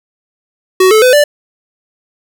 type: tone with pitch steps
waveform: square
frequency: 373.9 / 434.5 / 504.9 / 586.7 Hz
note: F#4 / A4 / B4 / D5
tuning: +18 / -22 / +38 / -2 cents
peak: -5 dBFS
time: 0.8-1.24 s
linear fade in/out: 5 ms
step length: 110 ms
effects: none